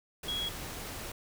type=tone in noise; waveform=sine; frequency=3322 Hz; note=G#7; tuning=in tune; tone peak=-32 dBFS; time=0.28-0.49 s; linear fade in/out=5 ms; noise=pink; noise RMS=-41 dBFS; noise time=0.23-1.12 s; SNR=+6 dB; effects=none